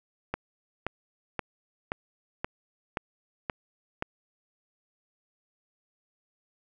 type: click train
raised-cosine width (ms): 0.5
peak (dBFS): -14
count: 8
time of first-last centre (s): 0.34-4.024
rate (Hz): 1.9
effects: none